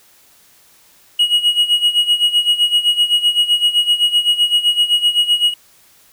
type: tone with tremolo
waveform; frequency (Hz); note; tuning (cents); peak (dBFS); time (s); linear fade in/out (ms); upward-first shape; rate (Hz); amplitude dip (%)
triangle; 2900; F#7; -35; -7; 1.19-5.54; 5; sine; 7.8; 80
effects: white hiss -50 dBFS RMS until 6.12 s